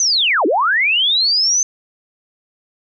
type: linear two-way sweep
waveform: sine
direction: down then up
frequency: 6272 to 275.3 to 6272 Hz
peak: -12 dBFS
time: 0-1.63 s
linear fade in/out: 2 ms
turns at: 0.46 s
effects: none